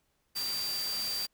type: tone in noise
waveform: sine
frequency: 4699 Hz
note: D8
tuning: in tune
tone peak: -32 dBFS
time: 0.35-1.27 s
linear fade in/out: 20 ms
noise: white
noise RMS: -39 dBFS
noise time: 0.35-1.27 s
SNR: +4 dB
effects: pink hiss -75 dBFS RMS until 1.33 s